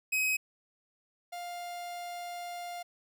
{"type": "tone pair in turn", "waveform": "45% pulse", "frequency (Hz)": [2534, 701.7], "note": ["D#7", "F5"], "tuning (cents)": [31, 8], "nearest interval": "octave + minor seventh", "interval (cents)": 2223, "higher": "first", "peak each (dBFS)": [-27, -38], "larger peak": "first", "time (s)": [[0.12, 0.37], [1.32, 2.83]], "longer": "second", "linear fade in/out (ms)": 10, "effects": []}